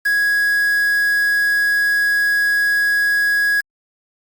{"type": "tone with quantisation", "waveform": "triangle", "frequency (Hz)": 1661.2, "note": "G#6", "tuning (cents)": 0, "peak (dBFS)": -12, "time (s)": [0.05, 3.61], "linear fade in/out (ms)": 10, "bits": 5, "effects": ["Opus 48 kbps"]}